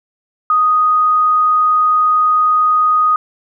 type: tone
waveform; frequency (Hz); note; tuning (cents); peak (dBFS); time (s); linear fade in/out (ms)
sine; 1244.5; D#6; 0; -9; 0.5-3.16; 2
effects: none